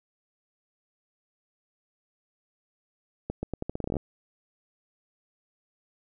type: accelerating click train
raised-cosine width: 2 ms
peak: -17 dBFS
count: 14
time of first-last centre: 3.3-3.967 s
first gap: 130 ms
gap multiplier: 0.82
effects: none